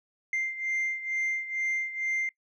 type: beating tone pair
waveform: sine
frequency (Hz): 2093 / 2095.2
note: C7 / C7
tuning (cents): 0 / +2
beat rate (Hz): 2.2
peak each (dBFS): -28 / -32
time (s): 0.33-2.29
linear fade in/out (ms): 2
effects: noise-tail reverb RT60 0.1 s tail -21 dB re dry + tanh soft clip ceiling -24 dBFS